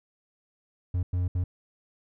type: tone bursts at uneven times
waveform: triangle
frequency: 89.9 Hz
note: F#2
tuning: 49 cents flat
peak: -22 dBFS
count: 3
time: 0.94-1.03 / 1.13-1.28 / 1.35-1.44 s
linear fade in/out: 5 ms
effects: none